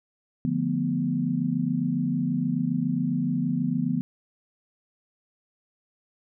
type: chord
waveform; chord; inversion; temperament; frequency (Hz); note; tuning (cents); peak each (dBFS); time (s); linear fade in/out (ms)
sine; B half-diminished seventh; first; equal; 146.83 / 174.61 / 220 / 246.9; D3 / F3 / A3 / B3; 0 / 0 / 0 / 0; -30 / -28 / -32 / -26; 0.45-4.01; 0
effects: none